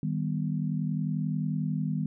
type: chord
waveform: sine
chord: Eb augmented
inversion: none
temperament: equal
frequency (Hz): 155.56 / 196 / 246.9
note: Eb3 / G3 / B3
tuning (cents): 0 / 0 / 0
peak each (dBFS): -29 / -32 / -34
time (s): 0.03-2.06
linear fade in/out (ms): 2
effects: none